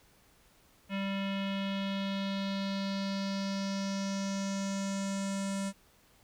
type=tone with low-pass filter sweep; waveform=square; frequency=196 Hz; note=G3; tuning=in tune; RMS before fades=-34 dBFS; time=0.89-5.73 s; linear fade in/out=50 ms; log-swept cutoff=2700 to 8600 Hz; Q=3.2; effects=pink hiss -64 dBFS RMS until 6.23 s